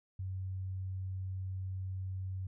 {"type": "tone", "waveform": "sine", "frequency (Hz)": 94.2, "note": "F#2", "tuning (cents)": 32, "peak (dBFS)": -36, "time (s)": [0.19, 2.47], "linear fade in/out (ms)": 5, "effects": []}